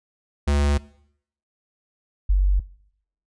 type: tone pair in turn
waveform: square / sine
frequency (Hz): 71.8 / 47.7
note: D2 / G1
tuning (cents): -39 / -47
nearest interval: perfect fifth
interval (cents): 708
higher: first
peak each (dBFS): -18 / -14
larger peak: second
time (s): 0.47-0.78 / 2.29-2.6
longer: neither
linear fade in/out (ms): 10
effects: noise-tail reverb RT60 0.7 s tail -21 dB re dry + resampled to 22050 Hz